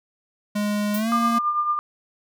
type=tone with pitch glide; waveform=square; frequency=207.5 to 231.6 Hz; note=G#3 to A#3; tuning=-1 to -11 cents; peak=-22 dBFS; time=0.55-1.39 s; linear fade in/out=10 ms; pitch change=+190 cents; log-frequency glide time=0.95-1.1 s
type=noise with exponential decay; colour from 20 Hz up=violet; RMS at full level=-26 dBFS; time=0.94-1.09 s; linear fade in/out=5 ms; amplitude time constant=32 ms
type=tone with tremolo; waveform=sine; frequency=1200 Hz; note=D6; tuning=37 cents sharp; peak=-17 dBFS; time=1.12-1.79 s; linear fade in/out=0 ms; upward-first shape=triangle; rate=9 Hz; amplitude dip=60%
effects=none